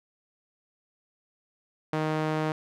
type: tone with band-pass filter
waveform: sawtooth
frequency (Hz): 155.56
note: D#3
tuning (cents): 0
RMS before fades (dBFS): -28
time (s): 1.93-2.52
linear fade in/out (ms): 2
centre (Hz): 710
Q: 0.51
effects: none